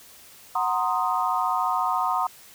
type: chord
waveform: sine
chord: C half-diminished seventh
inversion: second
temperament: equal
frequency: 740 / 932.3 / 1046.5 / 1244.5 Hz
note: Gb5 / Bb5 / C6 / Eb6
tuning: 0 / 0 / 0 / 0 cents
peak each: -27 dBFS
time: 0.55-2.27 s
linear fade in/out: 5 ms
effects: white hiss -49 dBFS RMS until 2.54 s